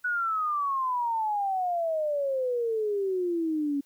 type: exponential sweep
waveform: sine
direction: down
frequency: 1484 to 277.2 Hz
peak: -25 dBFS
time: 0.04-3.81 s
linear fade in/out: 10 ms
effects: white hiss -66 dBFS RMS until 3.85 s